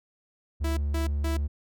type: tone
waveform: triangle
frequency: 72.2 Hz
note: D2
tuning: 29 cents flat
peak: -23 dBFS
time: 0.6-1.48 s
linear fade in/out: 20 ms
type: tone bursts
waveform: sawtooth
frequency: 329.6 Hz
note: E4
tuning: in tune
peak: -27 dBFS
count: 3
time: 0.64-1.37 s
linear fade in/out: 5 ms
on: 130 ms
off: 170 ms
effects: none